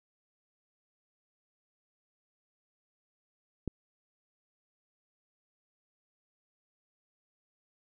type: click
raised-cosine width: 3 ms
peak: -20 dBFS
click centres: 3.677 s
effects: none